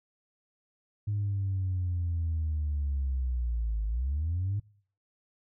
sine linear two-way sweep, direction down then up, 104.6 to 51.91 to 104.6 Hz, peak -26 dBFS, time 1.07-4.6 s, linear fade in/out 10 ms, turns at 3.86 s, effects noise-tail reverb RT60 0.5 s tail -23 dB re dry + tanh soft clip ceiling -24 dBFS

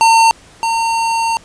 square tone pair in turn, 907 / 912.1 Hz, A#5 / A#5, -48 / -38 cents, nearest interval unison, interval 10 cents, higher second, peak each -7 / -14 dBFS, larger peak first, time 0.01-0.31 / 0.63-1.37 s, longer second, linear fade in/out 0 ms, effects pink hiss -43 dBFS RMS until 1.44 s + resampled to 22050 Hz

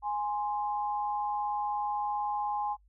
sine tone pair together, 830.6 / 1046.5 Hz, G#5 / C6, 0 / 0 cents, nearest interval major third, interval 400 cents, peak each -30 / -36 dBFS, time 0.02-2.77 s, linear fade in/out 50 ms, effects noise-tail reverb RT60 0.1 s tail -24 dB re dry + added 50 Hz sine -60 dBFS peak until 2.88 s

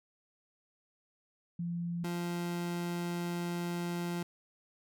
sine / 30% pulse tone pair in turn, 171.7 / 173.59 Hz, F3 / F3, -29 / -10 cents, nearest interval unison, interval 19 cents, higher second, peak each -33 / -31 dBFS, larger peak second, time 1.59-2.04 / 2.04-4.23 s, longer second, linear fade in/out 5 ms, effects none

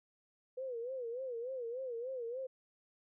sine tone with vibrato, 493.9 Hz, B4, in tune, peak -38 dBFS, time 0.57-2.47 s, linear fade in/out 10 ms, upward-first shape sine, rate 3.4 Hz, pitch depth 130 cents each way, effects none

